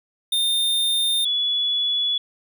square / sine tone pair in turn, 3630 / 3412 Hz, A#7 / G#7, -47 / +46 cents, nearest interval minor second, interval 107 cents, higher first, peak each -19 dBFS, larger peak neither, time 0.32-1.25 / 1.25-2.18 s, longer neither, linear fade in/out 5 ms, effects none

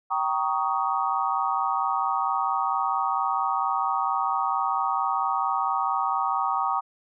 sine chord, Eb dominant seventh, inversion first, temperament just, 777.8 / 933.4 / 1120.1 / 1244.5 Hz, G5 / Bb5 / Db6 / Eb6, -14 / +2 / +18 / 0 cents, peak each -28 dBFS, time 0.1-6.81 s, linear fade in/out 20 ms, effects none

